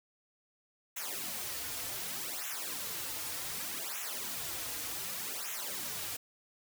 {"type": "noise with flanger", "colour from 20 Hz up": "white", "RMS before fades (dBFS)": -39, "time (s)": [0.96, 6.17], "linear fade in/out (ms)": 10, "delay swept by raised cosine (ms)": [0.21, 5.31], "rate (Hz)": 0.66, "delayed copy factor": -0.95, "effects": []}